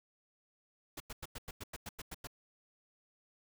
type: noise bursts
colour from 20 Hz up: pink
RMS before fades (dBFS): -44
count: 11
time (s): 0.97-2.272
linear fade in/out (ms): 5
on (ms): 32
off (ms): 95
effects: none